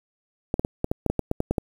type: clicks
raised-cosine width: 2 ms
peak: -9 dBFS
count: 12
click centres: 0.541 / 0.595 / 0.649 / 0.844 / 0.915 / 1.063 / 1.1 / 1.193 / 1.314 / 1.404 / 1.51 / 1.582 s
effects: 7-bit